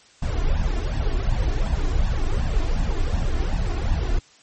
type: noise with flanger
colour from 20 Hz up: brown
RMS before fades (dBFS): -21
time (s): 0.22-4.19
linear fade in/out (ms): 5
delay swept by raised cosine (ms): 1.1 to 2.9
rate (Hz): 2.7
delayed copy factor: +0.75
effects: white hiss -53 dBFS RMS until 4.42 s + MP3 32 kbps